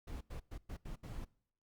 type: noise bursts at uneven times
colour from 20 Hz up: brown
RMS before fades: -44 dBFS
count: 6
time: 0.07-0.21 / 0.3-0.4 / 0.51-0.58 / 0.69-0.77 / 0.85-0.96 / 1.03-1.25 s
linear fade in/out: 10 ms
effects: noise-tail reverb RT60 0.6 s tail -23 dB re dry + Opus 48 kbps